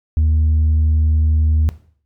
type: tone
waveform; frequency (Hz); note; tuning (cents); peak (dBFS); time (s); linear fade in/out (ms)
sine; 77.78; D#2; 0; -9; 0.17-1.69; 0
effects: noise-tail reverb RT60 0.5 s tail -18 dB re dry + tanh soft clip ceiling -10 dBFS